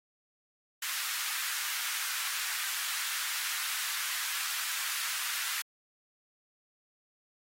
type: high-pass noise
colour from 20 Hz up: pink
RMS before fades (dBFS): -35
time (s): 0.82-5.62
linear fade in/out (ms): 5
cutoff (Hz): 1300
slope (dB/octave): 24
effects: AAC 48 kbps